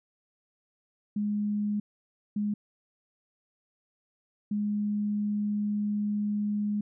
sine tone bursts at uneven times, 207.7 Hz, G#3, in tune, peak -26 dBFS, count 3, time 1.16-1.8 / 2.36-2.54 / 4.51-6.81 s, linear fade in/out 5 ms, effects none

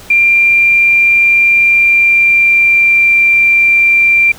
sine tone with pitch glide, 2380 to 2365 Hz, D7 to D7, +22 to +12 cents, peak -5 dBFS, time 0.1-4.32 s, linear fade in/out 5 ms, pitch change -10 cents, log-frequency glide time 1.64-3.14 s, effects pink hiss -35 dBFS RMS until 4.38 s

